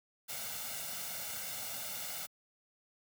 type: noise with comb filter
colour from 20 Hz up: white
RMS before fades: -41 dBFS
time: 0.28-2.27 s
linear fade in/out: 20 ms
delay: 1.4 ms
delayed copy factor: +0.7
effects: high-pass 100 Hz 12 dB/octave